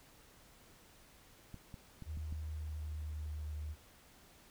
clicks, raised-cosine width 5 ms, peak -35 dBFS, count 5, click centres 1.543 / 1.742 / 2.023 / 2.173 / 2.325 s
sine tone with pitch glide, 77.78 to 75.65 Hz, D#2 to D#2, 0 to -48 cents, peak -39 dBFS, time 2.05-3.76 s, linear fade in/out 50 ms, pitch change -48 cents, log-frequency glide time 2.19-3.48 s
effects pink hiss -62 dBFS RMS until 4.5 s

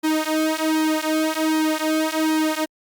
sawtooth tone with flanger, 313.7 Hz, D#4, 14 cents sharp, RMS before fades -21 dBFS, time 0.03-2.66 s, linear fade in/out 20 ms, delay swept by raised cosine 1.4 to 4.3 ms, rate 1.3 Hz, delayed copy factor -1, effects Opus 48 kbps

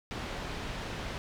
pink low-pass noise, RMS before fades -38 dBFS, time 0.11-1.18 s, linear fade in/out 0 ms, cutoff 4000 Hz, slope 12 dB/octave, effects none

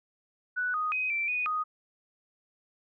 sine tone with pitch steps, 1482 / 1244 / 2515 / 2342 / 2478 / 1245 Hz, F#6 / D#6 / D#7 / D7 / D#7 / D#6, +2 / -1 / +18 / -5 / -8 / +1 cents, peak -27 dBFS, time 0.56-1.64 s, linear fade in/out 20 ms, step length 180 ms, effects none

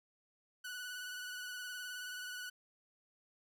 sawtooth tone with vibrato, 1480 Hz, F#6, in tune, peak -39 dBFS, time 0.64-2.5 s, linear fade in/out 10 ms, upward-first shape triangle, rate 19 Hz, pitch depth 35 cents each way, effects none

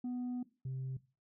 sine tone pair in turn, 247.5 / 131.39 Hz, B3 / C3, +4 / +8 cents, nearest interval major seventh, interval 1096 cents, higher first, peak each -33 / -35 dBFS, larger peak first, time 0.04-0.43 / 0.65-0.97 s, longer first, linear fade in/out 5 ms, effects noise-tail reverb RT60 0.3 s tail -18 dB re dry + tanh soft clip ceiling -35 dBFS

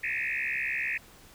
sine tone with frequency modulation, 2177 Hz, C#7, 32 cents flat, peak -28 dBFS, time 0.03-0.98 s, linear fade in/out 10 ms, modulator 67 Hz, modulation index 6, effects pink hiss -54 dBFS RMS until 1.34 s

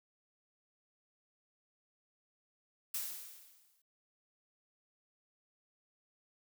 blue noise with exponential decay, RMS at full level -36 dBFS, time 2.94-3.82 s, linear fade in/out 5 ms, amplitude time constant 190 ms, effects none

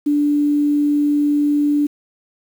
sine tone with quantisation, 292.4 Hz, D4, 7 cents flat, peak -13 dBFS, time 0.06-1.87 s, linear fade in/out 10 ms, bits 7, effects none

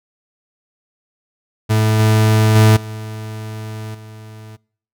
40% pulse tone with level steps, 108.8 Hz, A2, 19 cents flat, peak -11 / -9 / -6 / -25 / -33 dBFS, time 1.69-4.57 s, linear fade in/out 20 ms, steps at 1.99 / 2.55 / 2.76 / 3.94 s, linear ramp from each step 10 ms, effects noise-tail reverb RT60 0.6 s tail -26 dB re dry

